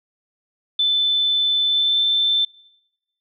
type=tone with pitch glide; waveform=sine; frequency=3520 to 3544 Hz; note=A7 to A7; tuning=0 to +12 cents; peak=-15 dBFS; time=0.79-2.45 s; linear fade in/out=5 ms; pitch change=+12 cents; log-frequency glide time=1.66-2.02 s; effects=noise-tail reverb RT60 1.0 s tail -26 dB re dry